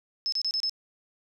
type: tone bursts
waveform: sine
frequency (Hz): 5210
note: E8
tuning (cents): -21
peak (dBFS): -25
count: 5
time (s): 0.26-0.695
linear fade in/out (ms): 0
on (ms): 63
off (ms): 30
effects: none